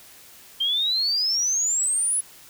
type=exponential sweep; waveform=sine; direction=up; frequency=3136 to 10420 Hz; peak=-20 dBFS; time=0.6-2.21 s; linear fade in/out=10 ms; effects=white hiss -48 dBFS RMS until 2.49 s